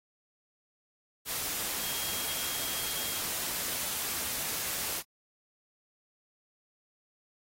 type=tone in noise; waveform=sine; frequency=3254 Hz; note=G#7; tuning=36 cents flat; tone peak=-42 dBFS; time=1.79-3.22 s; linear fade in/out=50 ms; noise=white; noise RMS=-34 dBFS; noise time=1.25-5.03 s; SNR=-11 dB; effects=AAC 48 kbps